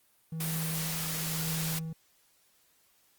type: tone with tremolo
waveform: triangle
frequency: 161.2 Hz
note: E3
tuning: 38 cents flat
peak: -30 dBFS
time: 0.32-1.93 s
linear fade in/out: 5 ms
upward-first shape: sine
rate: 0.98 Hz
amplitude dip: 45%
type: noise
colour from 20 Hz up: white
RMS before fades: -35 dBFS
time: 0.4-1.79 s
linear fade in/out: 5 ms
effects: white hiss -67 dBFS RMS until 3.18 s + Opus 32 kbps